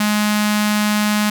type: tone with notch filter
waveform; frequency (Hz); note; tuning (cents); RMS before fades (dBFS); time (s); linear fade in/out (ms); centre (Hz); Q
sawtooth; 210.1; G#3; +20; -17; 0-1.3; 5; 430; 0.52
effects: none